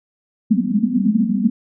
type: band-pass noise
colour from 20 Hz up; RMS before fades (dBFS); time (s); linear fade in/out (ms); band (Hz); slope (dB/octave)
pink; -17; 0.5-1.5; 10; 190 to 250; 96
effects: none